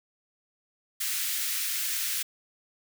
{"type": "high-pass noise", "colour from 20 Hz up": "white", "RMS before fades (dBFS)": -30, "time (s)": [1, 2.23], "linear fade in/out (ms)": 10, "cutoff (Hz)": 1600, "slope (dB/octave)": 24, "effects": []}